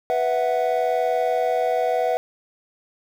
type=chord; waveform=triangle; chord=B suspended fourth; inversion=none; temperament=equal; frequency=493.9 / 659.3 / 740 Hz; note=B4 / E5 / F#5; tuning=0 / 0 / 0 cents; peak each=-21 dBFS; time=0.1-2.17 s; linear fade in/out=0 ms; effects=tanh soft clip ceiling -8 dBFS + 8-bit